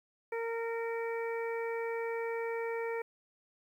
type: harmonic tone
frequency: 460 Hz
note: A#4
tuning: 23 cents flat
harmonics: 1 / 2 / 3 / 4 / 5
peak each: -34 / -42 / -48 / -45 / -45 dBFS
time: 0.32-3.02 s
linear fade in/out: 5 ms
effects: 11-bit